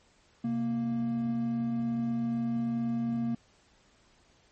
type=tone pair together; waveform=triangle; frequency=130.48 / 233.1 Hz; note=C3 / A#3; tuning=-4 / 0 cents; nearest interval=minor seventh; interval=1004 cents; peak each=-36 / -26 dBFS; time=0.44-3.35 s; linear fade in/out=5 ms; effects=pink hiss -64 dBFS RMS until 4.51 s + MP3 32 kbps